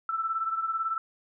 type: beating tone pair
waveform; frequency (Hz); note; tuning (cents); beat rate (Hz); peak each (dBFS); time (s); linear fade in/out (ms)
sine; 1324 / 1342; E6 / E6; +7 / +31; 18; -28 / -34; 0.09-0.98; 2
effects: none